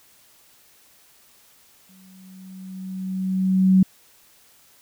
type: tone with exponential growth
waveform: sine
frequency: 188.2 Hz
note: F#3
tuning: 30 cents sharp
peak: -10 dBFS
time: 1.89-3.83 s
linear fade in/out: 5 ms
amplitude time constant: 420 ms
effects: white hiss -55 dBFS RMS until 4.81 s